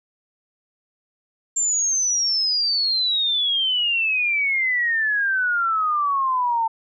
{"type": "exponential sweep", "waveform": "sine", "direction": "down", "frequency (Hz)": [7370, 891], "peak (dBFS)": -18, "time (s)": [1.56, 6.68], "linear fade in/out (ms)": 10, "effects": []}